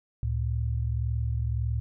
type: tone pair together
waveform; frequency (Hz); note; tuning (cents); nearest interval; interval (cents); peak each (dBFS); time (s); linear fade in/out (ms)
sine; 71.12 / 112.9; C#2 / A2; +45 / +45; minor sixth; 800; -28; 0.23-1.8; 0
effects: none